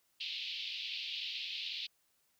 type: band-pass noise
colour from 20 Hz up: pink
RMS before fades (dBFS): -41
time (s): 0.2-1.87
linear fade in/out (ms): 10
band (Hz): 2600 to 4400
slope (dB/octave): 48
effects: white hiss -75 dBFS RMS until 2.39 s